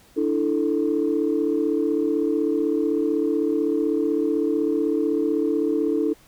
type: chord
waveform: sine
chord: D suspended second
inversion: none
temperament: equal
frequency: 293.7 / 329.6 / 440 Hz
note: D4 / E4 / A4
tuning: 0 / 0 / 0 cents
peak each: -23 / -23 / -23 dBFS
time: 0.16-6.14 s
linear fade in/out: 20 ms
effects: tanh soft clip ceiling -11 dBFS + pink hiss -54 dBFS RMS until 6.27 s